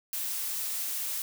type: noise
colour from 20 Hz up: blue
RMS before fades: -33 dBFS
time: 0.13-1.22 s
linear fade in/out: 0 ms
effects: none